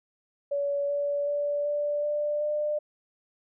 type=tone with pitch steps; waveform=sine; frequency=568 / 573.9 / 579.9 / 586 / 592.1 / 598.3 Hz; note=C#5 / D5 / D5 / D5 / D5 / D5; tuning=+42 / -40 / -22 / -4 / +14 / +32 cents; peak=-25 dBFS; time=0.51-2.79 s; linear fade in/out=10 ms; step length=380 ms; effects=none